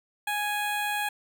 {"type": "tone with notch filter", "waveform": "15% pulse", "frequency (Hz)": 830.6, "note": "G#5", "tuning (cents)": 0, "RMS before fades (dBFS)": -29, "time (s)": [0.27, 1.09], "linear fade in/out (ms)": 5, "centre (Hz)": 5300, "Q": 1.1, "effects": []}